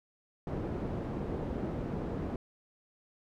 white low-pass noise, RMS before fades -36 dBFS, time 0.47-2.36 s, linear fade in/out 2 ms, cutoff 360 Hz, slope 12 dB/octave, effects none

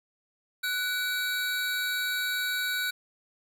square tone cluster, 1483 / 2296 / 3868 Hz, F#6 / D7 / B7, +4 / -40 / -37 cents, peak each -30 / -38 / -34 dBFS, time 0.63-2.91 s, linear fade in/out 10 ms, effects none

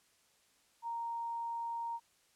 sine tone, 930 Hz, A#5, 4 cents flat, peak -36 dBFS, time 0.82-2 s, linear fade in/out 50 ms, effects white hiss -70 dBFS RMS until 2.35 s + low-pass 10000 Hz 12 dB/octave

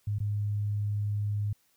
sine tone with dropouts, 103.5 Hz, G#2, 5 cents flat, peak -27 dBFS, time 0.07-1.53 s, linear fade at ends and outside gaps 5 ms, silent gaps 0.186-0.202 s, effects white hiss -69 dBFS RMS until 1.76 s

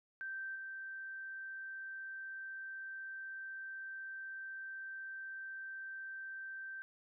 sine tone with level steps, 1561 Hz, G6, 8 cents flat, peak -40 / -43 dBFS, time 0.21-6.82 s, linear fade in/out 0 ms, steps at 0.55 s, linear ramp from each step 10 ms, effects none

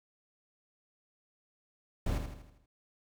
brown noise with echo, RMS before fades -31 dBFS, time 2.06-2.18 s, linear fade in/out 5 ms, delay 80 ms, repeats 6, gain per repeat -6 dB, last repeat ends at 2.66 s, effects none

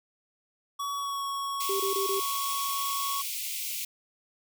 square tone with pitch glide, 1129 to 1109.6 Hz, C#6 to C#6, +31 to +1 cents, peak -31 dBFS, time 0.79-3.22 s, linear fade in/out 10 ms, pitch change -30 cents, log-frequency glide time 0.95-1.24 s
white high-pass noise, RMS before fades -34 dBFS, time 1.6-3.85 s, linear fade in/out 5 ms, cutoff 2100 Hz, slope 96 dB/octave
sine tone bursts, 392 Hz, G4, in tune, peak -28 dBFS, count 4, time 1.69-2.199 s, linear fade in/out 5 ms, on 110 ms, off 23 ms
effects none

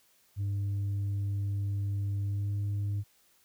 sine tone with pitch glide, 100 to 101.57 Hz, G2 to G#2, +35 to -38 cents, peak -26 dBFS, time 0.36-3.04 s, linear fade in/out 50 ms, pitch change +27 cents, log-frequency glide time 2.25-2.53 s, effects tanh soft clip ceiling -28 dBFS + white hiss -66 dBFS RMS until 3.44 s

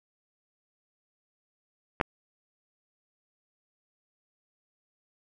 clicks, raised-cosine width 0.5 ms, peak -20 / -7 dBFS, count 2, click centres 2.001 / 2.012 s, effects none

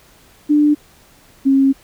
sine tone pair in turn, 296.6 / 271 Hz, D4 / C#4, +17 / -39 cents, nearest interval major second, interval 156 cents, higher first, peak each -9 dBFS, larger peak neither, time 0.49-0.75 / 1.45-1.73 s, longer second, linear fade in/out 20 ms, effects pink hiss -49 dBFS RMS until 1.83 s

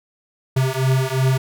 square beating tone pair, 130 / 132.8 Hz, C3 / C3, -11 / +26 cents, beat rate 2.8 Hz, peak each -20 dBFS, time 0.56-1.38 s, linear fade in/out 10 ms, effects none

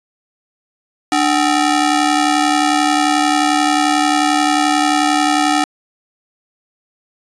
sawtooth ring-modulated tone, 523.3 Hz, C5, in tune, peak -5 dBFS, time 1.12-5.64 s, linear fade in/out 2 ms, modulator 226 Hz, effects resampled to 22050 Hz

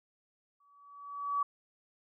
sine tone with exponential growth, 1141 Hz, C#6, 50 cents sharp, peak -26 dBFS, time 0.6-1.43 s, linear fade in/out 5 ms, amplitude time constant 180 ms, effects none

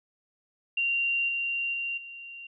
sine tone with level steps, 2767 Hz, F7, 17 cents flat, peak -24 / -27 / -29 / -40 dBFS, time 0.77-2.47 s, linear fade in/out 5 ms, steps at 1.28 / 1.73 / 1.97 s, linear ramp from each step 10 ms, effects none

